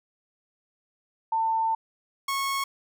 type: tone pair in turn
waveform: sine / sawtooth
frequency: 896 / 1097.6 Hz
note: A5 / C#6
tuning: +31 / -17 cents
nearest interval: major third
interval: 352 cents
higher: second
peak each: -22 dBFS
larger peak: neither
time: 1.32-1.75 / 2.28-2.64 s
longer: first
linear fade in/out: 5 ms
effects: none